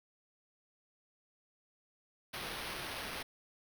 white noise with sample-and-hold, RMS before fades -42 dBFS, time 2.33-3.23 s, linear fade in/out 10 ms, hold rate 7350 Hz, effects none

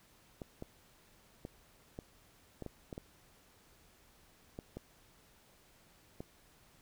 clicks, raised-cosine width 2 ms, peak -29 dBFS, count 11, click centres 0.418 / 0.624 / 1.451 / 1.989 / 2.623 / 2.663 / 2.928 / 2.979 / 4.589 / 4.77 / 6.205 s, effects pink hiss -65 dBFS RMS until 6.81 s

